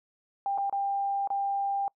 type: tone with dropouts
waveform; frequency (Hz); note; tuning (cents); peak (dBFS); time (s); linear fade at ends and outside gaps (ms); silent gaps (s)
sine; 795; G5; +24; -26; 0.46-1.88; 1; 0.577-0.583 / 0.697-0.726 / 1.274-1.303
effects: noise-tail reverb RT60 0.1 s tail -26 dB re dry